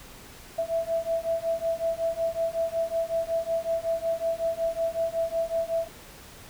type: beating tone pair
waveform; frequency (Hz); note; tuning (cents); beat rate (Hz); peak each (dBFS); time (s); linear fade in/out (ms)
sine; 659.3 / 664.7; E5 / E5; 0 / +14; 5.4; -28; 0.58-5.88; 10
effects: pink hiss -47 dBFS RMS until 6.49 s